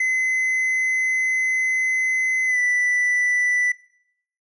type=tone with pitch glide; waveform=triangle; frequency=2041 to 1978.3 Hz; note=C7 to B6; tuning=-44 to +2 cents; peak=-16 dBFS; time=0-3.72 s; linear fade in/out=5 ms; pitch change=-54 cents; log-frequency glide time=2.46-2.59 s; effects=noise-tail reverb RT60 0.7 s tail -20 dB re dry + resampled to 24000 Hz